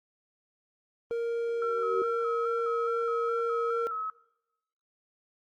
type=tone; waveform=triangle; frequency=466.2 Hz; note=A#4; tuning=in tune; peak=-26 dBFS; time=1.11-3.87 s; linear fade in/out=0 ms
type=tone with exponential growth; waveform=sine; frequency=380.5 Hz; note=F#4; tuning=48 cents sharp; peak=-25 dBFS; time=1.37-2.02 s; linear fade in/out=2 ms; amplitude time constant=140 ms
type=tone with vibrato; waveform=sine; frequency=1318.5 Hz; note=E6; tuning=in tune; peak=-31 dBFS; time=1.62-4.1 s; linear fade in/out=2 ms; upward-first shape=square; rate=2.4 Hz; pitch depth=44 cents each way
effects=noise-tail reverb RT60 0.9 s tail -20 dB re dry + Opus 32 kbps